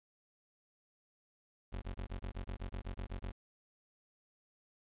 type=tone bursts; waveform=30% pulse; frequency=46.25 Hz; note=F#1; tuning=in tune; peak=-36 dBFS; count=13; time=1.72-3.32 s; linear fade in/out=20 ms; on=100 ms; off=25 ms; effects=resampled to 8000 Hz + 11-bit